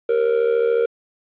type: tone with amplitude modulation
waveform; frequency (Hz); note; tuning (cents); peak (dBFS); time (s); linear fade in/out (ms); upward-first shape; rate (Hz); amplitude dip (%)
triangle; 466.7; A#4; +2; -10; 0.09-0.86; 5; sine; 73.9; 75
effects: resampled to 8000 Hz + 8-bit